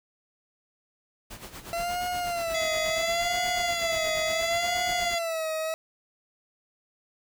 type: noise with tremolo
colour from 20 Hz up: pink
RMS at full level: -40 dBFS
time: 1.3-5.15 s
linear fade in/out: 10 ms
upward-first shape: sine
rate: 8.4 Hz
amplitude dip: 70%
type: tone with vibrato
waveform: 40% pulse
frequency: 674 Hz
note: E5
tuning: 38 cents sharp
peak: -27 dBFS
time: 1.73-5.74 s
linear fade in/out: 0 ms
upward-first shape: sine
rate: 0.72 Hz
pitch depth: 110 cents each way
type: harmonic tone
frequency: 681 Hz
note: F5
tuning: 44 cents flat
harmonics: 1 / 3 / 5 / 7 / 9 / 10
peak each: -35 / -31 / -34 / -37 / -46 / -38 dBFS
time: 2.54-5.19 s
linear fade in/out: 10 ms
effects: none